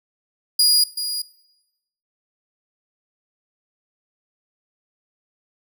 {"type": "tone with echo", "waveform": "sawtooth", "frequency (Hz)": 4880, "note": "D#8", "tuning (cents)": -34, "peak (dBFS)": -10, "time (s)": [0.59, 0.84], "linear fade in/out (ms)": 5, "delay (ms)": 380, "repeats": 1, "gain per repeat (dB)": -10, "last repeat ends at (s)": 1.22, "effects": ["noise-tail reverb RT60 0.9 s tail -20 dB re dry"]}